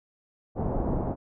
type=low-pass noise; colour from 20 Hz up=pink; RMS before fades=-28 dBFS; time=0.55-1.16 s; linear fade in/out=50 ms; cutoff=800 Hz; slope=24 dB/octave; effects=none